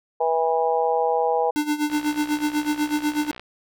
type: harmonic tone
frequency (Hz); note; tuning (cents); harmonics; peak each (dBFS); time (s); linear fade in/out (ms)
162.9; E3; -20; 3 / 4 / 5 / 6; -22 / -26 / -22 / -30; 0.2-1.51; 10
type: tone with tremolo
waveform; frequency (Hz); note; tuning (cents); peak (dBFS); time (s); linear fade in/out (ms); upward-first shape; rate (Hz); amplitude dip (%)
square; 298.7; D4; +29; -19; 1.56-3.31; 0; sine; 8.1; 80
type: click train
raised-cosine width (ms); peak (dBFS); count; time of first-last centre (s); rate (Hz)
0.3; -21; 93; 1.9-3.396; 61.5
effects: none